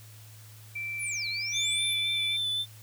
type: tone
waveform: sine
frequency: 2340 Hz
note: D7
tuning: 7 cents flat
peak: -32 dBFS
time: 0.75-2.37 s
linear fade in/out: 10 ms
type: exponential two-way sweep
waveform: sine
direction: down then up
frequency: 11900 to 3951 to 11900 Hz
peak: -33 dBFS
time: 0.98-1.96 s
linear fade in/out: 50 ms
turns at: 1.28 s
type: tone with vibrato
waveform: triangle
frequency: 3520 Hz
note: A7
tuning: in tune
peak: -26 dBFS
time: 1.52-2.66 s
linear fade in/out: 50 ms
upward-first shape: sine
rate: 3.8 Hz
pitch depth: 19 cents each way
effects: added 108 Hz sine -48 dBFS peak until 2.82 s + white hiss -54 dBFS RMS until 2.82 s